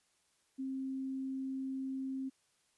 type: tone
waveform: sine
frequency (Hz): 265.7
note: C4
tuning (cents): +27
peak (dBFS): -36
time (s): 0.58-2.3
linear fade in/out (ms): 20
effects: white hiss -74 dBFS RMS until 2.77 s + resampled to 24000 Hz